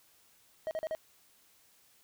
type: tone bursts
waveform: triangle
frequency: 633 Hz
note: D#5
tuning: 30 cents sharp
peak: -30 dBFS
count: 4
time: 0.67-0.95 s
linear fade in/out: 0 ms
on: 40 ms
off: 40 ms
effects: white hiss -65 dBFS RMS until 2.03 s